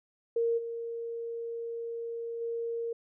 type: tone with level steps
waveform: sine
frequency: 464 Hz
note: A#4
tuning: 8 cents flat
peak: -25 / -34 / -31 dBFS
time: 0.36-2.93 s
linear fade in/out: 5 ms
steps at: 0.57 / 2.4 s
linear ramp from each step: 20 ms
effects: none